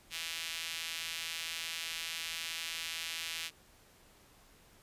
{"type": "tone with high-pass filter", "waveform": "sawtooth", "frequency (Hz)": 164.7, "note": "E3", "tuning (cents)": -1, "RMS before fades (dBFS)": -40, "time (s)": [0.1, 3.51], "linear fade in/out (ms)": 50, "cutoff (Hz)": 2800, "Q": 1.6, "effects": ["pink hiss -62 dBFS RMS until 4.82 s", "resampled to 32000 Hz"]}